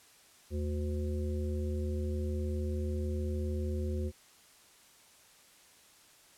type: harmonic tone with a mistuned harmonic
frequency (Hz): 73.42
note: D2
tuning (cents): 0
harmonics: 1 / 3 / 5 / 7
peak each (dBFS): -32 / -40 / -40 / -45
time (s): 0.5-4.12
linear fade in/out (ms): 50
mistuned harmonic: 1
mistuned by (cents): +150
effects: white hiss -60 dBFS RMS until 6.37 s + low-pass 11000 Hz 12 dB/octave